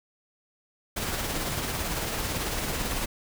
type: noise with tremolo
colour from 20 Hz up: pink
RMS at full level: -29 dBFS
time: 0.96-3.06 s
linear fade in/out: 10 ms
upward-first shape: sine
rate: 18 Hz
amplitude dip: 30%
effects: none